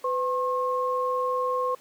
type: tone pair together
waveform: sine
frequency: 504 / 1075.4 Hz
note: B4 / C6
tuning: +35 / +47 cents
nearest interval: octave + minor second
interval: 1312 cents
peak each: -26 dBFS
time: 0.04-1.75 s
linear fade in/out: 5 ms
effects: pink hiss -54 dBFS RMS until 1.8 s + high-pass 300 Hz 12 dB/octave